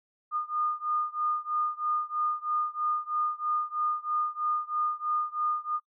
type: beating tone pair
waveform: sine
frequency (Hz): 1219 / 1222.1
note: D#6 / D#6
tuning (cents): -36 / -31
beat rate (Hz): 3.1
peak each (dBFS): -30 / -31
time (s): 0.31-5.8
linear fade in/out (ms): 50
effects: noise-tail reverb RT60 0.1 s tail -21 dB re dry